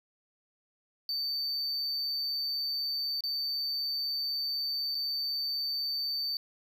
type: tone with dropouts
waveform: triangle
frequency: 4572 Hz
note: D8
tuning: 47 cents flat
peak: -29 dBFS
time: 1.09-6.37 s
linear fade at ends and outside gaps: 1 ms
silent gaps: 3.207-3.237 / 4.947-4.951 s
effects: none